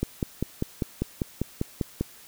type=click train; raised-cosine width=3 ms; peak=-12 dBFS; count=11; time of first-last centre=0.03-2.01 s; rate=5.05 Hz; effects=white hiss -50 dBFS RMS until 2.27 s